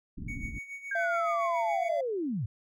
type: low-pass noise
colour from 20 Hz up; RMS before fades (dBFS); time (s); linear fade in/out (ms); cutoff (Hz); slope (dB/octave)
pink; -38; 0.17-0.59; 10; 290; 48
type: tone with tremolo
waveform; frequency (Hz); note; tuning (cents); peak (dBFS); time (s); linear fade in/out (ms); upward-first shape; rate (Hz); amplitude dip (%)
triangle; 2233; C#7; +12; -35; 0.28-1.89; 5; sine; 7.1; 70
type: linear sweep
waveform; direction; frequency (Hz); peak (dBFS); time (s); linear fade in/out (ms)
sine; down; 1619 to 92.5; -29; 0.91-2.46; 5
type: tone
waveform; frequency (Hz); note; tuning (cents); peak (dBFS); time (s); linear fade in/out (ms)
triangle; 679; F5; -49; -27; 0.95-2.01; 5
effects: none